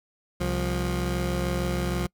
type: tone pair together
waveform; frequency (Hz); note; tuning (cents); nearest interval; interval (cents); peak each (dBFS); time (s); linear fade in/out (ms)
20% pulse; 66.49 / 177; C2 / F3; +28 / +23; octave + perfect fourth; 1695; -23; 0.4-2.07; 10
effects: noise-tail reverb RT60 0.1 s tail -26 dB re dry